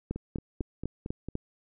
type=two click trains; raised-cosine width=3 ms; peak=-23 / -18 dBFS; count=6 / 6; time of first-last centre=0.16-1.286 / 0.11-1.354 s; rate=4.44 / 4.02 Hz; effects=none